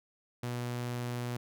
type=tone; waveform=sawtooth; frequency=121.6 Hz; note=B2; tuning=26 cents flat; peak=-30 dBFS; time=0.43-1.37 s; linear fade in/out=5 ms; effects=none